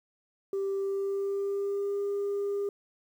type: tone with pitch glide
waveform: sine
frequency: 392 to 402.8 Hz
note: G4 to G4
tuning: 0 to +47 cents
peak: -26 dBFS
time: 0.53-2.69 s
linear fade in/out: 2 ms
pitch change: +47 cents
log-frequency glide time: 0.81-2.01 s
effects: tanh soft clip ceiling -26 dBFS + 10-bit